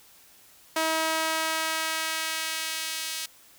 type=tone with high-pass filter sweep; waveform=sawtooth; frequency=320 Hz; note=D#4; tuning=49 cents sharp; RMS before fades=-29 dBFS; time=0.76-3.26 s; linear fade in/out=5 ms; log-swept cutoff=650 to 3500 Hz; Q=0.76; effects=white hiss -55 dBFS RMS until 3.58 s